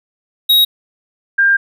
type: tone pair in turn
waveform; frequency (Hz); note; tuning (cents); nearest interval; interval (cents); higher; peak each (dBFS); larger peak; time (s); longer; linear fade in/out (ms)
square / sine; 3800 / 1597.7; A#7 / G6; +33 / +33; octave + minor third; 1500; first; -8; neither; 0.49-0.65 / 1.38-1.57; second; 10
effects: none